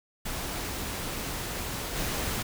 pink noise with level steps, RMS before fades -34 / -31 dBFS, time 0.25-2.43 s, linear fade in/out 10 ms, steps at 1.95 s, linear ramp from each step 20 ms, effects none

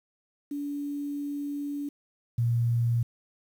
sine tone pair in turn, 287.4 / 118.01 Hz, D4 / A#2, -37 / +22 cents, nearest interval octave + minor third, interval 1541 cents, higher first, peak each -30 / -22 dBFS, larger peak second, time 0.51-1.89 / 2.38-3.03 s, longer first, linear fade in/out 5 ms, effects 9-bit

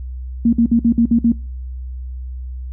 sine tone bursts, 232.3 Hz, A#3, 6 cents flat, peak -9 dBFS, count 7, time 0.45-1.321 s, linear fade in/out 5 ms, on 79 ms, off 53 ms, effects noise-tail reverb RT60 0.4 s tail -23 dB re dry + added 63 Hz sine -25 dBFS peak until 2.72 s

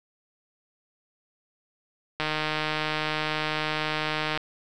click train, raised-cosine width 0.3 ms, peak -11 dBFS, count 336, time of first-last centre 2.2-4.375 s, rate 154 Hz, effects none

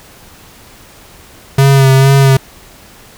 square tone with vibrato, 135.5 Hz, C#3, 39 cents flat, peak -5 dBFS, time 1.58-2.37 s, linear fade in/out 5 ms, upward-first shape sine, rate 2.2 Hz, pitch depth 29 cents each way, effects pink hiss -39 dBFS RMS until 3.17 s

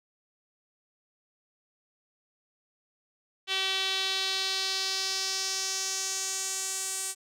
sawtooth tone with band-pass filter sweep, 383 Hz, G4, 40 cents flat, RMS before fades -31 dBFS, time 3.47-7.15 s, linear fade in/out 50 ms, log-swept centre 3300 to 8400 Hz, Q 2.8, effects none

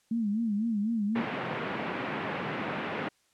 sine tone with vibrato, 217.3 Hz, A3, 21 cents flat, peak -26 dBFS, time 0.11-1.22 s, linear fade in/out 5 ms, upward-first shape sine, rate 4 Hz, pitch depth 130 cents each way
pink band-pass noise, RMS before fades -34 dBFS, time 1.15-3.09 s, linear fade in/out 10 ms, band 150 to 2600 Hz, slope 24 dB/octave
effects white hiss -69 dBFS RMS until 3.33 s + low-pass 9000 Hz 12 dB/octave

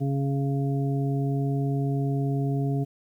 harmonic tone, 138.4 Hz, C#3, 2 cents flat, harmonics 1 / 2 / 3 / 5, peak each -24 / -30 / -34 / -38 dBFS, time 0-2.85 s, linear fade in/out 20 ms, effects 10-bit

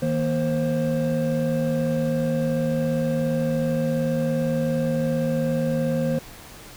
triangle tone cluster, 157.9 / 235.2 / 528 Hz, D#3 / A#3 / C5, +26 / +16 / +16 cents, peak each -23 dBFS, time 0.02-6.19 s, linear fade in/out 5 ms, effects pink hiss -43 dBFS RMS until 6.76 s

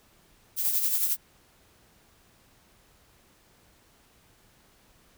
violet noise with tremolo, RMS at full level -24 dBFS, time 0.56-1.17 s, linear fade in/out 50 ms, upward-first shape sine, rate 11 Hz, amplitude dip 50%, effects pink hiss -61 dBFS RMS until 5.17 s

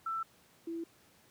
sine tone pair in turn, 1331 / 332.8 Hz, E6 / E4, +16 / +17 cents, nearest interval 2 octaves, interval 2399 cents, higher first, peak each -33 / -36 dBFS, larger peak first, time 0.06-0.23 / 0.67-0.84 s, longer neither, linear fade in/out 5 ms, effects pink hiss -64 dBFS RMS until 1.3 s + high-pass 100 Hz 12 dB/octave

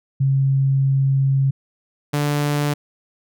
sine / sawtooth tone pair in turn, 135.8 / 146.26 Hz, C#3 / D3, -35 / -7 cents, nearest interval minor second, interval 128 cents, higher second, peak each -14 dBFS, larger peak neither, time 0.2-1.51 / 2.13-2.74 s, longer first, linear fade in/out 10 ms, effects none

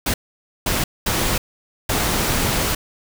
pink noise bursts at uneven times, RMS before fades -20 dBFS, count 4, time 0.06-0.14 / 0.66-0.84 / 1.06-1.38 / 1.89-2.75 s, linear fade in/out 5 ms, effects none

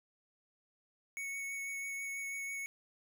square tone with vibrato, 2217 Hz, C#7, in tune, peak -39 dBFS, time 1.17-2.66 s, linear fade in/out 0 ms, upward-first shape triangle, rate 6.1 Hz, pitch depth 13 cents each way, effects none

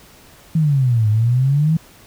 sine exponential two-way sweep, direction down then up, 164.81 to 104.8 to 164.81 Hz, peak -12 dBFS, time 0.55-1.77 s, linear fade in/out 5 ms, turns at 1.09 s, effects pink hiss -46 dBFS RMS until 2.06 s

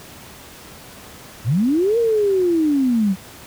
sine linear two-way sweep, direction up then down, 92.5 to 473.7 to 181.6 Hz, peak -14 dBFS, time 1.44-3.16 s, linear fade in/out 50 ms, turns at 1.98 s, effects pink hiss -40 dBFS RMS until 3.46 s + high-pass 60 Hz 12 dB/octave

